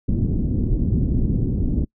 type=low-pass noise; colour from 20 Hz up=pink; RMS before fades=-20 dBFS; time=0.08-1.85 s; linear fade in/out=10 ms; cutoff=300 Hz; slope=24 dB/octave; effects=noise-tail reverb RT60 0.1 s tail -26 dB re dry